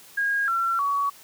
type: tone with pitch steps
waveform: sine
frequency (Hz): 1632 / 1356.6 / 1127.6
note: G#6 / E6 / C#6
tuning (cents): -31 / +49 / +29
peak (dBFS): -21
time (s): 0.17-1.1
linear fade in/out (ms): 10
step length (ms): 310
effects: white hiss -49 dBFS RMS until 1.23 s + high-pass 100 Hz 12 dB/octave